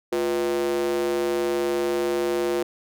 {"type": "tone with high-pass filter", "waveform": "square", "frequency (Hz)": 70.5, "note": "C#2", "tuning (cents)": 30, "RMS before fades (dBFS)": -24, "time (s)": [0.12, 2.63], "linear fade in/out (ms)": 5, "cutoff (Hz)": 400, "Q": 8.6, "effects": []}